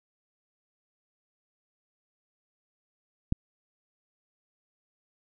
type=click; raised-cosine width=5 ms; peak=-12 dBFS; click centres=3.324 s; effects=none